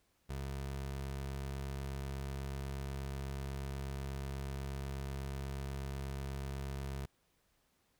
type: tone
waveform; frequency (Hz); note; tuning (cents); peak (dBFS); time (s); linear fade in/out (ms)
25% pulse; 68.2; C#2; -28; -35; 0.29-7.06; 10
effects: pink hiss -75 dBFS RMS until 7.99 s